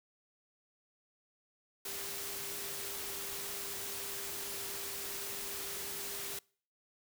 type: tone in noise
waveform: sine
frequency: 398.5 Hz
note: G4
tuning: 28 cents sharp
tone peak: -51 dBFS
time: 1.85-6.39 s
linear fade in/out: 5 ms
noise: white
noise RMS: -41 dBFS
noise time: 1.85-6.39 s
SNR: -13 dB
effects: noise-tail reverb RT60 0.5 s tail -26 dB re dry